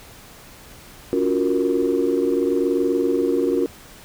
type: chord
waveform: sine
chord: Gb major seventh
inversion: second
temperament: equal with one note detuned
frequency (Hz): 282.2 / 349.2 / 370 / 466.2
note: Db4 / F4 / Gb4 / Bb4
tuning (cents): +31 / 0 / 0 / 0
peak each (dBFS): -22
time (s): 1.13-3.66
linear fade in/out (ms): 0
effects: tanh soft clip ceiling -9 dBFS + pink hiss -44 dBFS RMS until 4.04 s